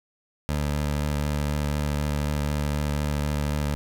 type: tone with vibrato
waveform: 20% pulse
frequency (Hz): 73.6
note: D2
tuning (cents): +4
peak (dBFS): -19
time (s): 0.49-3.75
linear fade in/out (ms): 0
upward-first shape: sine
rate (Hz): 4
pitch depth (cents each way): 17
effects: none